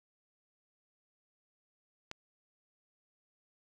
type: click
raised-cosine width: 0.2 ms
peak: -23 dBFS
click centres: 2.114 s
effects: none